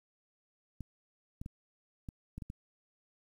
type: clicks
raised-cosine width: 5 ms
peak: -29 dBFS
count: 7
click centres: 0.807 / 1.415 / 1.461 / 2.088 / 2.38 / 2.422 / 2.501 s
effects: 10-bit